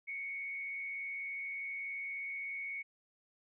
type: tone with frequency modulation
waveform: sine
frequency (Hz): 2216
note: C#7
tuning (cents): -1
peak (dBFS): -38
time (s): 0.07-2.83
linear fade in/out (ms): 20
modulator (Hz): 83.4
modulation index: 0.58
effects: none